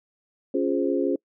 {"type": "chord", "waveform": "sine", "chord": "Db major seventh", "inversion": "none", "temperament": "equal", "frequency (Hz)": [277.2, 349.2, 415.3, 523.3], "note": ["Db4", "F4", "Ab4", "C5"], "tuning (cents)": [0, 0, 0, 0], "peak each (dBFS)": [-25, -26, -27, -29], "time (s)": [0.54, 1.16], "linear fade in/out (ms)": 5, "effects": ["noise-tail reverb RT60 0.1 s tail -26 dB re dry"]}